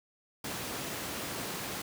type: high-pass noise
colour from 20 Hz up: pink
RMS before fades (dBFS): -38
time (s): 0.44-1.82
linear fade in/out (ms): 5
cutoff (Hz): 130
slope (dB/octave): 12
effects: none